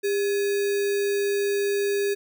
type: tone with sample-and-hold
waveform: sine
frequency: 402.6 Hz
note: G4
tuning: 46 cents sharp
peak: -21 dBFS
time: 0.03-2.15 s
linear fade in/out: 20 ms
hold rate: 2100 Hz
effects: none